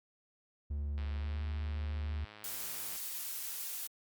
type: tone with pitch glide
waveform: triangle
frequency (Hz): 72.4 to 75.52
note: D2 to D2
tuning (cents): -24 to +49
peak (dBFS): -32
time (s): 0.7-2.25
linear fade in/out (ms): 10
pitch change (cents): +73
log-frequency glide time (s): 1.12-1.38
type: click train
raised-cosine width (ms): 0.3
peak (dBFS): -35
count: 211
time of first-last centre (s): 0.98-2.961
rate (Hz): 106
type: noise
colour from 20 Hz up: blue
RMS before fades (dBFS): -40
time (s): 2.44-3.87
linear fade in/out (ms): 2
effects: Opus 48 kbps